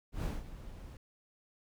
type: noise with ADSR envelope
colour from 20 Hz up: brown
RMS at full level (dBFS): -33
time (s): 0.12-0.97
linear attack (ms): 120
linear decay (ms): 190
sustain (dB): -14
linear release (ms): 3
effects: none